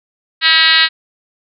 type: tone with frequency modulation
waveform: sine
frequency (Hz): 2875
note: F7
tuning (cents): +50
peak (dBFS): -7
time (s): 0.41-0.89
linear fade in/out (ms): 50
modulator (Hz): 316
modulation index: 4.5
effects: none